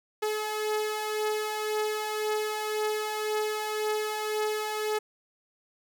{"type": "beating tone pair", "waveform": "sawtooth", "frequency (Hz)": [425.9, 427.8], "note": ["G#4", "A4"], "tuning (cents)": [44, -49], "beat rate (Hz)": 1.9, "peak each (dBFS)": [-31, -25], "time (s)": [0.22, 4.99], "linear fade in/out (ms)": 10, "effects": []}